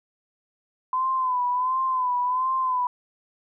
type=tone with vibrato; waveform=sine; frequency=1015 Hz; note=B5; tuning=47 cents sharp; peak=-21 dBFS; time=0.93-2.87 s; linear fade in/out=2 ms; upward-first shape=sine; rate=1.4 Hz; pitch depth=59 cents each way; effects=none